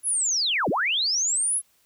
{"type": "linear two-way sweep", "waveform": "sine", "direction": "down then up", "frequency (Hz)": [11040, 130, 11040], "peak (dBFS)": -21, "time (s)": [0.03, 1.62], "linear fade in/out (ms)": 50, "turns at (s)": 0.69, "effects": ["white hiss -64 dBFS RMS until 1.85 s"]}